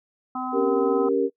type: harmonic tone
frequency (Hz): 255.8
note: C4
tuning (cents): -39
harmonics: 1 / 3 / 4 / 5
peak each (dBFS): -31 / -31 / -35 / -32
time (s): 0.35-1.09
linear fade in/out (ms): 5
type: chord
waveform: sine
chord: G diminished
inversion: second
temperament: equal with one note detuned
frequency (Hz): 277.2 / 392 / 468.3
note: Db4 / G4 / Bb4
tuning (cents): 0 / 0 / +8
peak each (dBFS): -25 / -23 / -22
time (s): 0.52-1.3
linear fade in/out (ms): 50
effects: noise-tail reverb RT60 0.1 s tail -22 dB re dry